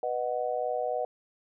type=chord; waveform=sine; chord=B major; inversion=none; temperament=just; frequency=493.9 / 617.4 / 740.8 Hz; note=B4 / D#5 / F#5; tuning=0 / -14 / +2 cents; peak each=-32 dBFS; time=0.03-1.05 s; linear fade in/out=2 ms; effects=none